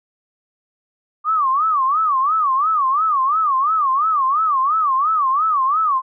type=tone with vibrato; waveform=sine; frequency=1169 Hz; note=D6; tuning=8 cents flat; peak=-14 dBFS; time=1.24-6.02 s; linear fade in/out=50 ms; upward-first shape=sine; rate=2.9 Hz; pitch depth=200 cents each way; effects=none